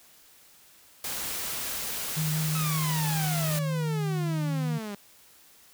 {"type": "noise", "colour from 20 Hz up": "white", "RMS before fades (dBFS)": -33, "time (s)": [1.04, 3.59], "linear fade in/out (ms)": 2}
{"type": "tone with vibrato", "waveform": "sine", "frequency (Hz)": 155.56, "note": "D#3", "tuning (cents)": 0, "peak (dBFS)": -26, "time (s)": [2.16, 4.79], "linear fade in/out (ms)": 20, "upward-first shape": "triangle", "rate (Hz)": 5.2, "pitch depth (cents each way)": 20}
{"type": "exponential sweep", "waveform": "sawtooth", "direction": "down", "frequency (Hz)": [1310, 198.4], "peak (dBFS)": -30, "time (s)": [2.55, 4.95], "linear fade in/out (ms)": 2}
{"effects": ["white hiss -56 dBFS RMS until 5.73 s"]}